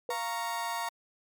sine tone with exponential decay, 490 Hz, B4, 14 cents flat, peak -28 dBFS, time 0.09-0.22 s, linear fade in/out 1 ms, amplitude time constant 28 ms
35% pulse chord, Bb minor, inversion second, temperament equal with one note detuned, 695.2 / 932.3 / 1108.7 Hz, F5 / Bb5 / Db6, -8 / 0 / 0 cents, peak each -36 / -32 / -37 dBFS, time 0.1-0.89 s, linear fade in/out 5 ms
effects MP3 96 kbps

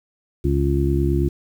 harmonic tone, 69.3 Hz, C#2, in tune, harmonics 1 / 2 / 3 / 4 / 5, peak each -20 / -22 / -30 / -26 / -22 dBFS, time 0.44-1.29 s, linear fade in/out 10 ms, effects 8-bit

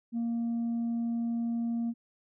sine tone, 233.1 Hz, A#3, in tune, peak -26 dBFS, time 0.12-1.94 s, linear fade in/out 50 ms, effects tanh soft clip ceiling -27 dBFS

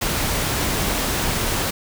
pink noise, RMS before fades -22 dBFS, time 0.01-1.71 s, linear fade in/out 10 ms, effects none

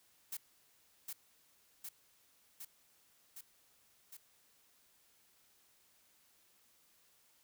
blue noise with echo, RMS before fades -42 dBFS, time 0.32-0.37 s, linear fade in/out 5 ms, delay 760 ms, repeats 5, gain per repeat -2 dB, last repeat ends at 4.17 s, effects white hiss -70 dBFS RMS until 7.43 s

